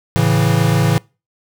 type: chord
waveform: square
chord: A major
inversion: none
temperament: equal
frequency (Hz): 110 / 138.59 / 164.81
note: A2 / C#3 / E3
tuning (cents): 0 / 0 / 0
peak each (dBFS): -17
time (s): 0.16-0.98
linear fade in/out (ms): 0
effects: noise-tail reverb RT60 0.3 s tail -25 dB re dry